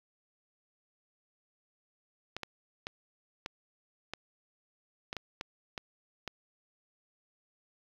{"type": "clicks", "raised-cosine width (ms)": 0.2, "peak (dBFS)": -19, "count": 10, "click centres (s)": [2.366, 2.433, 2.869, 3.461, 4.136, 5.129, 5.167, 5.411, 5.778, 6.277], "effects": ["low-pass 5000 Hz 12 dB/octave", "8-bit"]}